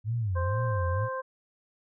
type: tone with vibrato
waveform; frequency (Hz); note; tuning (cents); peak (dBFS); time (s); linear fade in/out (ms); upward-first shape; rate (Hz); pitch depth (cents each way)
sine; 101; G#2; -48; -26; 0.04-1.09; 50; sine; 2.1; 280
type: harmonic tone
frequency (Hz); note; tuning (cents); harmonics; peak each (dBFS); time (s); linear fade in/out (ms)
523.3; C5; 0; 1 / 2 / 3; -33 / -34 / -40; 0.35-1.22; 20
effects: none

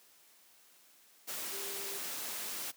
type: tone in noise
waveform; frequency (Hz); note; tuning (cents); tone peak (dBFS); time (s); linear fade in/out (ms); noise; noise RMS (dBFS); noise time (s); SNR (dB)
sine; 396.5; G4; +20; -47; 1.51-1.99; 20; white; -40; 1.27-2.72; -10
effects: white hiss -63 dBFS RMS until 2.76 s + high-pass 200 Hz 12 dB/octave

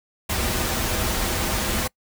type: noise with comb filter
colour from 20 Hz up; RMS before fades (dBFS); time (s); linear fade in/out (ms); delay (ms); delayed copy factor
pink; -24; 0.29-1.88; 10; 7; -0.5
effects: noise-tail reverb RT60 0.1 s tail -25 dB re dry

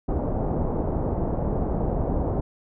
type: low-pass noise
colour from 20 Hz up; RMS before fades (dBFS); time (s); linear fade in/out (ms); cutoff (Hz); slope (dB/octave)
pink; -25; 0.08-2.41; 10; 790; 24
effects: none

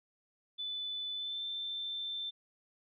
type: tone with pitch glide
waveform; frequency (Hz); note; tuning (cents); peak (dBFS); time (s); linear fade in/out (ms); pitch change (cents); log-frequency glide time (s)
sine; 3496 to 3553; A7 to A7; -12 to +16; -36; 0.58-2.31; 20; +28; 1.13-1.44
effects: none

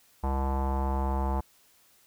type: tone with low-pass filter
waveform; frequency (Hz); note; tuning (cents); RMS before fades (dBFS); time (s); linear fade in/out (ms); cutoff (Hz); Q
square; 67.3; C2; +49; -28; 0.23-1.41; 10; 910; 5.3
effects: white hiss -62 dBFS RMS until 2.06 s

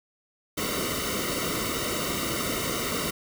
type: noise with comb filter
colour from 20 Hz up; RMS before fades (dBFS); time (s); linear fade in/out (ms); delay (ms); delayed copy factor
pink; -29; 0.57-3.11; 10; 1.2; -0.9
effects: none

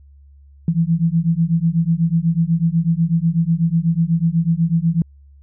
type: beating tone pair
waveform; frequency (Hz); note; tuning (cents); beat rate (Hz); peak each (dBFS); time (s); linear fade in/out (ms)
sine; 162.1 / 170.2; E3 / F3; -29 / -44; 8.1; -17; 0.68-5.02; 2
effects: added 70 Hz sine -43 dBFS peak until 5.42 s

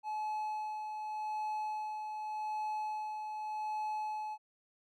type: tone with tremolo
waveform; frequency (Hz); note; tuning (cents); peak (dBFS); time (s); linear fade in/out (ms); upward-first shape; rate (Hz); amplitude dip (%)
triangle; 856; A5; -48; -32; 0.03-4.38; 50; sine; 0.85; 40
effects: none

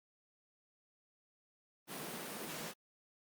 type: high-pass noise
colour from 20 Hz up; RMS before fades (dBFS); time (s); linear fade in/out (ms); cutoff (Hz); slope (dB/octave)
pink; -44; 1.87-2.74; 50; 150; 48
effects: Opus 32 kbps

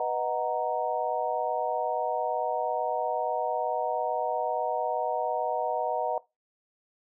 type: chord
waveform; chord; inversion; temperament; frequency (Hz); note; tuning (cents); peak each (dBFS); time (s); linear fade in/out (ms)
sine; B major seventh; none; equal; 493.9 / 622.3 / 740 / 932.3; B4 / D#5 / F#5 / A#5; 0 / 0 / 0 / 0; -33 / -31 / -30 / -32; 0-6.18; 2
effects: noise-tail reverb RT60 0.2 s tail -19 dB re dry

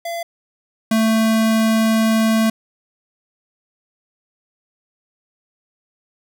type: tone pair in turn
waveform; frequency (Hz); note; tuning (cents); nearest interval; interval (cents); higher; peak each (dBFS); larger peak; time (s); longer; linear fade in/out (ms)
square; 680 / 222.1; F5 / A3; -46 / +16; octave + perfect fifth; 1938; first; -24 / -14; second; 0.05-0.23 / 0.91-2.5; second; 5
effects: none

